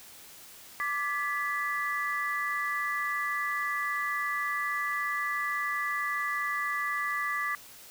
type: chord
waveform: sine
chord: G# diminished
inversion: second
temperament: equal with one note detuned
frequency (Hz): 1174.7 / 1699.1 / 1975.5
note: D6 / G#6 / B6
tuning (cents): 0 / +39 / 0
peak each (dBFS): -32 / -35 / -32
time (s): 0.8-7.55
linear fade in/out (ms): 0
effects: white hiss -50 dBFS RMS until 7.9 s